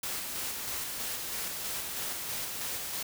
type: noise with tremolo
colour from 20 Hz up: white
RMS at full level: -35 dBFS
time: 0.03-3.03 s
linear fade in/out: 5 ms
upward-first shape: square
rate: 3.1 Hz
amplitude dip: 25%
effects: none